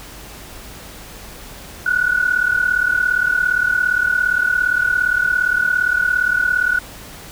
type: tone pair together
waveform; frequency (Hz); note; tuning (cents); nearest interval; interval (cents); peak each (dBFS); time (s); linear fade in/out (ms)
sine; 1453 / 1490.4; F#6 / F#6; -32 / +12; unison; 44; -17; 1.86-6.79; 5
effects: added 50 Hz sine -42 dBFS peak until 7.31 s + pink hiss -37 dBFS RMS until 7.31 s